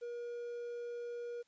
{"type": "tone with quantisation", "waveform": "triangle", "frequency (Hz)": 477.3, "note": "A#4", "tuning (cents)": 41, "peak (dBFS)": -38, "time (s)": [0.01, 1.43], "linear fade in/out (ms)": 20, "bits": 11, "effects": ["white hiss -75 dBFS RMS until 1.47 s", "resampled to 16000 Hz"]}